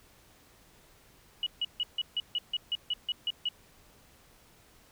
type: tone bursts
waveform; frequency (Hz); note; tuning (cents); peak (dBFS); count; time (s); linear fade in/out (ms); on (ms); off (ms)
sine; 2923; F#7; -22; -27; 12; 1.43-3.488; 2; 34; 150
effects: pink hiss -60 dBFS RMS until 4.91 s